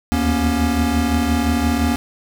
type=tone cluster; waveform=square; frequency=75.6 / 81.4 / 238.5 / 278.5 Hz; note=D#2 / E2 / A#3 / C#4; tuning=-49 / -21 / +40 / +8 cents; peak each=-22 / -27 / -20 / -22 dBFS; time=0.12-1.96 s; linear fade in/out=0 ms; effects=none